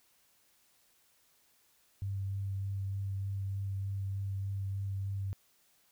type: tone with vibrato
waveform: sine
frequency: 98 Hz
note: G2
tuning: in tune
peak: -33 dBFS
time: 2.02-5.33 s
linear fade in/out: 0 ms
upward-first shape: sine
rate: 3.3 Hz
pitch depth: 12 cents each way
effects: white hiss -69 dBFS RMS until 5.91 s